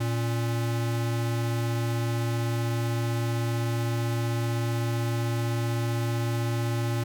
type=tone pair together; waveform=square; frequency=116.55 / 277.2 Hz; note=A#2 / C#4; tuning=0 / 0 cents; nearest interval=octave + minor third; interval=1500 cents; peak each=-26 / -37 dBFS; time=0-7.04 s; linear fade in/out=10 ms; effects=none